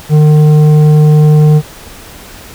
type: tone with tanh clipping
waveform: triangle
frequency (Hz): 151.8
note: D#3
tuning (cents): -42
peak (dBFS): -4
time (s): 0.09-1.62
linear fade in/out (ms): 50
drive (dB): 13
effects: pink hiss -32 dBFS RMS until 2.54 s